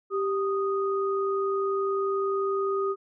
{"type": "tone pair together", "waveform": "sine", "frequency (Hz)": [392, 1240.6], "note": ["G4", "D#6"], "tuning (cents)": [0, -5], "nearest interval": "octave + minor sixth", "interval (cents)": 1995, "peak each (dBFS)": [-25, -30], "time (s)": [0.1, 2.96], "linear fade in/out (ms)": 50, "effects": []}